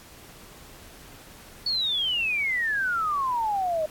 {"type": "exponential sweep", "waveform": "sine", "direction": "down", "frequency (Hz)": [4490, 608], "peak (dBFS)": -23, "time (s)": [1.66, 3.86], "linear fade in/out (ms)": 5, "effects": ["pink hiss -48 dBFS RMS until 3.9 s", "AAC 64 kbps"]}